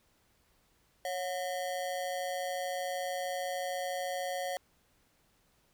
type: ring-modulated tone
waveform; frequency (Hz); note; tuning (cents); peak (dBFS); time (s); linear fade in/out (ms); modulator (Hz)
square; 639; D#5; +46; -31; 1.05-4.57; 0; 86.7
effects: pink hiss -70 dBFS RMS until 5.73 s